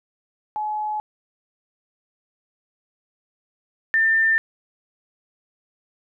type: tone pair in turn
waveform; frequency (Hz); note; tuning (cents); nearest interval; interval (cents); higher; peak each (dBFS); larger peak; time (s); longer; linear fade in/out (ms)
sine; 850 / 1794.3; G#5 / A6; +40 / +33; octave + minor second; 1293; second; -23 / -15; second; 0.56-1 / 3.94-4.38; neither; 0
effects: none